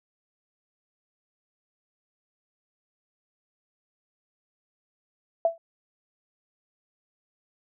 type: tone with exponential decay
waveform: sine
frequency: 666 Hz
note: E5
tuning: 18 cents sharp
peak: -15 dBFS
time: 5.45-5.58 s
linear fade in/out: 2 ms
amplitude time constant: 28 ms
effects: none